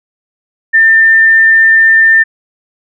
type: tone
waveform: sine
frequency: 1796 Hz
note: A6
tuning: 35 cents sharp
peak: -3 dBFS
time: 0.73-2.24 s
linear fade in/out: 20 ms
effects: none